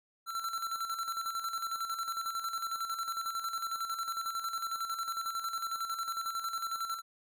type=tone with tremolo; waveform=square; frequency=1347 Hz; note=E6; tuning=37 cents sharp; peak=-33 dBFS; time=0.26-7.02 s; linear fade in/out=50 ms; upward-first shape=square; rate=11 Hz; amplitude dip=55%; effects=none